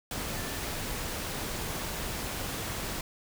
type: tone in noise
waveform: sine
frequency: 1766 Hz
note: A6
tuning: 6 cents sharp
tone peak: -46 dBFS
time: 0.36-0.57 s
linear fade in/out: 2 ms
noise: pink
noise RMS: -35 dBFS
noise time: 0.11-3.01 s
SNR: -14 dB
effects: none